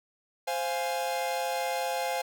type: chord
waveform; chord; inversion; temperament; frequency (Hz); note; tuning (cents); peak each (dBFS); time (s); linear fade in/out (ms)
45% pulse; F minor; second; equal; 523.3 / 698.5 / 830.6; C5 / F5 / Ab5; 0 / 0 / 0; -33; 0.47-2.22; 10
effects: none